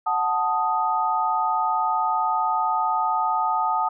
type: chord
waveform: sine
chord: D# diminished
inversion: first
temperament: equal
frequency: 740 / 880 / 1244.5 Hz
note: F#5 / A5 / D#6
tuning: 0 / 0 / 0 cents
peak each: -26 / -23 / -24 dBFS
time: 0.06-3.89 s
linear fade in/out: 10 ms
effects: none